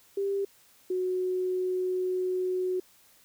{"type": "tone pair in turn", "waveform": "sine", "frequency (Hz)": [396.1, 368], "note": ["G4", "F#4"], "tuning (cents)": [18, -9], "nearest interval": "minor second", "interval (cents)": 127, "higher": "first", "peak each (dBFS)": -26, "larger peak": "neither", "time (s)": [[0.17, 0.45], [0.9, 2.8]], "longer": "second", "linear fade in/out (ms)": 5, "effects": ["white hiss -60 dBFS RMS until 3.24 s"]}